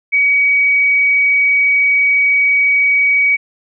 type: tone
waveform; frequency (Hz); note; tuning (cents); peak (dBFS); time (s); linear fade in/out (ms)
sine; 2263; C#7; +35; -9; 0.12-3.37; 20
effects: none